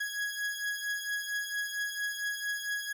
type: beating tone pair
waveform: 40% pulse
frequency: 1663 / 1667.4 Hz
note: G#6 / G#6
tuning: +2 / +6 cents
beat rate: 4.4 Hz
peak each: -33 / -37 dBFS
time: 0-2.93 s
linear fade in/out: 10 ms
effects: none